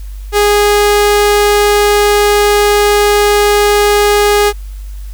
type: tone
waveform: sawtooth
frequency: 412.8 Hz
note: G#4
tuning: 10 cents flat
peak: -3 dBFS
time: 0.32-4.53 s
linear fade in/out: 50 ms
effects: added 49 Hz sine -22 dBFS peak until 5.13 s + white hiss -44 dBFS RMS until 5.13 s